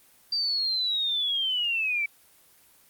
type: linear sweep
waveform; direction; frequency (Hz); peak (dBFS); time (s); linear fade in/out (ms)
sine; down; 4699 to 2282; -24; 0.32-2.06; 5
effects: white hiss -58 dBFS RMS until 2.89 s + Opus 24 kbps